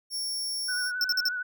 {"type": "tone", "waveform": "sawtooth", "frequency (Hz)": 5480, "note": "F8", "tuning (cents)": -34, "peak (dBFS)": -27, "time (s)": [0.1, 0.92], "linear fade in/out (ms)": 50}
{"type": "tone with vibrato", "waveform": "sine", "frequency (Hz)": 1480, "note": "F#6", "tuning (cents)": 0, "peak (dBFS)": -29, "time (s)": [0.68, 1.43], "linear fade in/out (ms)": 10, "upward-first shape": "sine", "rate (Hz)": 11, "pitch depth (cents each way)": 35}
{"type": "tone bursts", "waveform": "square", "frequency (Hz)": 5370, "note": "E8", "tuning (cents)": 31, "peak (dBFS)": -23, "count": 4, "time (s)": [1.01, 1.286], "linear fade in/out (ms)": 2, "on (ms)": 33, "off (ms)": 48}
{"effects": []}